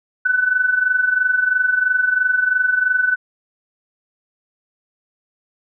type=tone with amplitude modulation; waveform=sine; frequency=1500 Hz; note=F#6; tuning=23 cents sharp; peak=-11 dBFS; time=0.25-3.16 s; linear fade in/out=10 ms; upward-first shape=sine; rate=23 Hz; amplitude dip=70%; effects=none